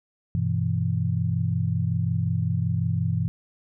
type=chord; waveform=sine; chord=E minor; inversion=first; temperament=equal; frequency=98 / 123.47 / 164.81 Hz; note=G2 / B2 / E3; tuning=0 / 0 / 0 cents; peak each=-26 dBFS; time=0.35-3.28 s; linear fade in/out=0 ms; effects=none